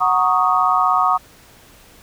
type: chord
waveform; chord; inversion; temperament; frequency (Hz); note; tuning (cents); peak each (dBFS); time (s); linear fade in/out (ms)
sine; D# minor seventh; first; equal; 740 / 932.3 / 1108.7 / 1244.5; F#5 / A#5 / C#6 / D#6; 0 / 0 / 0 / 0; -19 / -22 / -18 / -17; 0-1.18; 20
effects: pink hiss -47 dBFS RMS until 2.02 s